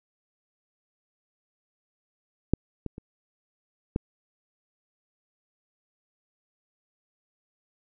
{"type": "clicks", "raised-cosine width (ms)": 3, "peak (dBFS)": [-7, -19, -26, -12], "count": 4, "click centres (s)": [2.536, 2.863, 2.981, 3.961], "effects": []}